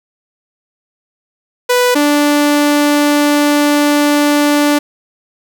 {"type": "tone pair in turn", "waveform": "sawtooth", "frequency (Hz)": [493.9, 292.5], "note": ["B4", "D4"], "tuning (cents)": [0, -7], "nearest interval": "major sixth", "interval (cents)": 907, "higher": "first", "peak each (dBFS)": -5, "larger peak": "neither", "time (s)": [[1.69, 1.95], [1.95, 4.79]], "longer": "second", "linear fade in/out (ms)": 10, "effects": []}